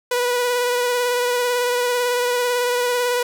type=tone with vibrato; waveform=sawtooth; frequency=490 Hz; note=B4; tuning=14 cents flat; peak=-14 dBFS; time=0.11-3.23 s; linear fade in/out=5 ms; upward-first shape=triangle; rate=18 Hz; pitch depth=27 cents each way; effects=none